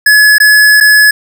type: tone with dropouts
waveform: square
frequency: 1701 Hz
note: G#6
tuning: 41 cents sharp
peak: -3 dBFS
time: 0.06-1.11 s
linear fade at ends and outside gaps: 5 ms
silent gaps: 0.383-0.401 / 0.803-0.808 s
effects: none